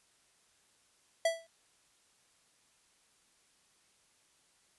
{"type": "tone with exponential decay", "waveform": "square", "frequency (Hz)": 660, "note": "E5", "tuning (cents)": 2, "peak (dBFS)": -24, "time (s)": [1.25, 1.47], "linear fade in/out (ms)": 5, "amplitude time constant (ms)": 47, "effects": ["white hiss -69 dBFS RMS until 4.78 s", "resampled to 24000 Hz"]}